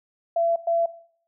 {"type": "tone bursts at uneven times", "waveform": "sine", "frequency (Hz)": 674, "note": "E5", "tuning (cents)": 38, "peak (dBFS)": -19, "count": 2, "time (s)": [[0.36, 0.56], [0.67, 0.86]], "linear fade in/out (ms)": 5, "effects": ["noise-tail reverb RT60 0.6 s tail -17 dB re dry"]}